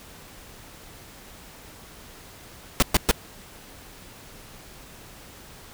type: noise bursts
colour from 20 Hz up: pink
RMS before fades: -17 dBFS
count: 3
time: 2.8-3.112 s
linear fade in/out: 0 ms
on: 24 ms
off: 120 ms
effects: pink hiss -46 dBFS RMS until 5.73 s